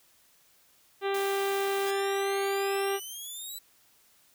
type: harmonic tone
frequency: 394.3 Hz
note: G4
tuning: 10 cents sharp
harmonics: 1 / 2 / 3 / 4 / 5 / 6 / 7 / 8 / 9 / 10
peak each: -28 / -34 / -38 / -40 / -42 / -44 / -45 / -46 / -47 / -48 dBFS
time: 1.01-3 s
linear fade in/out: 50 ms
type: high-pass noise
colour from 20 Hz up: white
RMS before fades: -41 dBFS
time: 1.14-1.91 s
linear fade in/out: 5 ms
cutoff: 200 Hz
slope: 12 dB/octave
type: exponential sweep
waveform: 10% pulse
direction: up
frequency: 1661.2 to 4000 Hz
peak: -31 dBFS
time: 1.86-3.59 s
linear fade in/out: 10 ms
effects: white hiss -63 dBFS RMS until 4.34 s